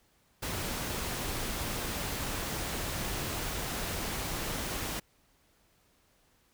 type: noise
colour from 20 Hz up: pink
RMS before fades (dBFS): -35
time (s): 0.42-5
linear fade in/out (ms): 10
effects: pink hiss -68 dBFS RMS until 6.53 s